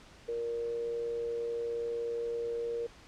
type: tone with amplitude modulation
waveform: sine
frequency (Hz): 468.7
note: A#4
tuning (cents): +9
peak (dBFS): -30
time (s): 0.28-2.87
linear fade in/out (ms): 10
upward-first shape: sine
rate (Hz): 119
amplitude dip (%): 40
effects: pink hiss -55 dBFS RMS until 3.07 s + low-pass 6000 Hz 12 dB/octave